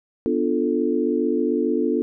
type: chord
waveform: sine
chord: B half-diminished seventh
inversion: none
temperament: equal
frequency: 246.9 / 293.7 / 349.2 / 440 Hz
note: B3 / D4 / F4 / A4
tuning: 0 / 0 / 0 / 0 cents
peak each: -24 dBFS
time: 0.26-2.02 s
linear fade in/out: 0 ms
effects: none